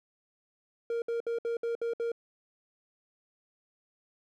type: tone bursts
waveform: triangle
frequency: 466.2 Hz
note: A#4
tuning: in tune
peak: -27 dBFS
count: 7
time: 0.9-2.118 s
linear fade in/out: 2 ms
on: 120 ms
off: 63 ms
effects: none